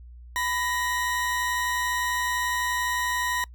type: tone pair together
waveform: 40% pulse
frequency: 993.8 / 1876 Hz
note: B5 / A#6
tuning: +11 / +11 cents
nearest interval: major seventh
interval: 1100 cents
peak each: -27 dBFS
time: 0.36-3.44 s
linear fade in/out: 0 ms
effects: noise-tail reverb RT60 0.1 s tail -24 dB re dry + added 60 Hz sine -42 dBFS peak until 3.54 s